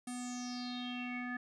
square tone with low-pass filter sweep, 246.9 Hz, B3, in tune, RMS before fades -41 dBFS, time 0.07-1.37 s, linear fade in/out 5 ms, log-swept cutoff 9400 to 1700 Hz, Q 7.8, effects none

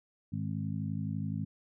harmonic tone with a mistuned harmonic, 51.91 Hz, G#1, in tune, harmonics 2 / 3 / 4 / 5, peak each -37 / -36 / -38 / -42 dBFS, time 0.32-1.45 s, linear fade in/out 10 ms, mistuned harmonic 5, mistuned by +32 cents, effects none

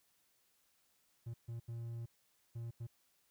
triangle tone bursts at uneven times, 116.54 Hz, A#2, in tune, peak -39 dBFS, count 5, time 1.26-1.34 / 1.48-1.6 / 1.68-2.06 / 2.55-2.71 / 2.8-2.87 s, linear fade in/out 10 ms, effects white hiss -75 dBFS RMS until 3.3 s

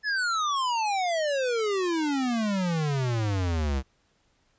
square exponential sweep, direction down, 1747 to 64.4 Hz, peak -25 dBFS, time 0.03-3.83 s, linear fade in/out 50 ms, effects pink hiss -68 dBFS RMS until 4.58 s + resampled to 16000 Hz

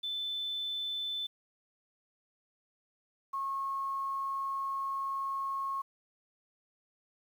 sine tone pair in turn, 3520 / 1089.7 Hz, A7 / C#6, 0 / -30 cents, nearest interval octave + minor sixth, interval 2030 cents, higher first, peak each -33 / -32 dBFS, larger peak second, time 0.03-1.27 / 3.33-5.82 s, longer second, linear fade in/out 10 ms, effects 10-bit

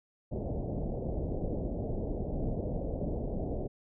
pink low-pass noise, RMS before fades -34 dBFS, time 0.31-3.68 s, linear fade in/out 20 ms, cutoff 680 Hz, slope 48 dB/octave, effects none

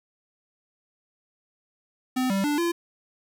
square tone with pitch steps, 255.9 / 195.2 / 293.5 / 341.8 Hz, C4 / G3 / D4 / F4, -38 / -7 / -1 / -37 cents, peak -23 dBFS, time 2.16-2.72 s, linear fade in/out 10 ms, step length 140 ms, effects 10-bit

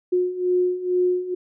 sine beating tone pair, 360 / 362.2 Hz, F#4 / F#4, -47 / -37 cents, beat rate 2.2 Hz, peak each -24 / -20 dBFS, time 0.12-1.35 s, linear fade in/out 10 ms, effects none

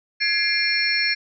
sine tone cluster, 1679 / 2109 / 2383 / 4331 / 5400 Hz, G#6 / C7 / D7 / C#8 / E8, +18 / +13 / +25 / -41 / +41 cents, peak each -25 dBFS, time 0.2-1.15 s, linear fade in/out 20 ms, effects none

